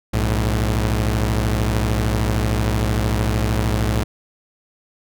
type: tone pair together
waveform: sawtooth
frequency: 60.2 / 107.26 Hz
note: B1 / A2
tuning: -44 / -44 cents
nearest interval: minor seventh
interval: 1000 cents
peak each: -16 dBFS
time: 0.13-4.04 s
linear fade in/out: 10 ms
effects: none